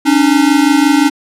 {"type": "tone pair together", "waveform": "square", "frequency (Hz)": [277.2, 302.9], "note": ["C#4", "D#4"], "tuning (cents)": [0, -46], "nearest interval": "major second", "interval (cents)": 154, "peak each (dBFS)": -11, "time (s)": [0.05, 1.1], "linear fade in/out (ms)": 20, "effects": ["low-pass 11000 Hz 12 dB/octave"]}